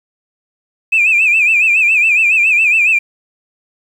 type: tone with vibrato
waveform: sine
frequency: 2514 Hz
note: D#7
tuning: 17 cents sharp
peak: -7 dBFS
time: 0.92-2.99 s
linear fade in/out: 10 ms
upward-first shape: sine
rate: 7.2 Hz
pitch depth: 110 cents each way
effects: tanh soft clip ceiling -4 dBFS + 7-bit